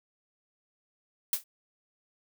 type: noise with exponential decay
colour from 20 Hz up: blue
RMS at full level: -23 dBFS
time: 1.33-1.44 s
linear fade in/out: 2 ms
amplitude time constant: 23 ms
effects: none